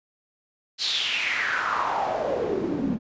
pink noise with band-pass filter sweep, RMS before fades -26 dBFS, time 0.78-2.99 s, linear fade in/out 50 ms, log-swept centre 4500 to 210 Hz, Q 5.1, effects resampled to 16000 Hz

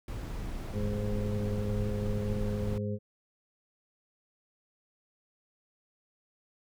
brown noise, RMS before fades -36 dBFS, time 0.08-2.78 s, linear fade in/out 2 ms
harmonic tone, 103.83 Hz, G#2, in tune, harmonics 1 / 2 / 4 / 5, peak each -33 / -35 / -39 / -40 dBFS, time 0.72-2.99 s, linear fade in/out 50 ms
effects none

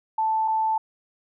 sine tone pair in turn, 880 / 880 Hz, A5 / A5, 0 / 0 cents, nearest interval unison, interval 0 cents, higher neither, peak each -20 dBFS, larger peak neither, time 0.18-0.48 / 0.48-0.78 s, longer neither, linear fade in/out 5 ms, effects none

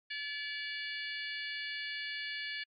harmonic tone with a mistuned harmonic, 575 Hz, D5, 37 cents flat, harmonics 3 / 4 / 5 / 6 / 7 / 8, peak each -41 / -43 / -45 / -47 / -48 / -49 dBFS, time 0.1-2.64 s, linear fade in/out 10 ms, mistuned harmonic 7, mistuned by +91 cents, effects AAC 48 kbps

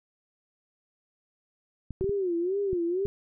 clicks, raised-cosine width 5 ms, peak -24 dBFS, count 6, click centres 1.907 / 2.011 / 2.043 / 2.094 / 2.731 / 3.054 s
sine tone with vibrato, 369.6 Hz, F#4, 2 cents flat, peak -25 dBFS, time 2.01-3.06 s, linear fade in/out 0 ms, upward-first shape sine, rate 2.1 Hz, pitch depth 160 cents each way
effects none

